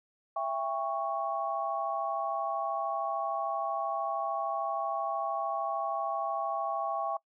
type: chord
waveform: sine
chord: C# diminished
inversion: first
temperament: just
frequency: 665.2 / 798.3 / 1108.7 Hz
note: E5 / G5 / C#6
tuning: +16 / +31 / 0 cents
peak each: -34 dBFS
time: 0.36-7.17 s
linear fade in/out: 5 ms
effects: noise-tail reverb RT60 0.1 s tail -23 dB re dry